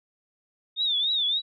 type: tone with vibrato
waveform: sine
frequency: 3626 Hz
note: A#7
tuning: 49 cents flat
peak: -22 dBFS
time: 0.76-1.42 s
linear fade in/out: 50 ms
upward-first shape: triangle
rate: 3.5 Hz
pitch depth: 140 cents each way
effects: none